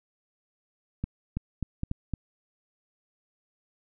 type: clicks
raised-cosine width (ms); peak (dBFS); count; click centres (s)
5; -17; 6; 1.04 / 1.37 / 1.627 / 1.834 / 1.914 / 2.137
effects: none